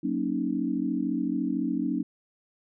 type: chord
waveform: sine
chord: D# minor seventh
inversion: first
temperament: equal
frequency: 185 / 233.1 / 277.2 / 311.1 Hz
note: F#3 / A#3 / C#4 / D#4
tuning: 0 / 0 / 0 / 0 cents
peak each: -33 / -31 / -29 / -31 dBFS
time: 0.03-2.03 s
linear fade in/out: 10 ms
effects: none